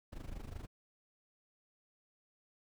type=noise with amplitude modulation; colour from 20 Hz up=brown; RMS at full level=-41 dBFS; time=0.12-0.67 s; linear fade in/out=10 ms; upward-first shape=sine; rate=25.3 Hz; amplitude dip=80%; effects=none